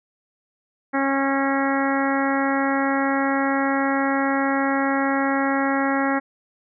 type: harmonic tone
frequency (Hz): 273.5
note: C#4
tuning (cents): -23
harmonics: 1 / 2 / 3 / 4 / 5 / 6 / 7 / 8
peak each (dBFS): -22 / -27 / -26 / -30 / -29 / -30 / -29 / -35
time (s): 0.93-6.2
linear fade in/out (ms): 20
effects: none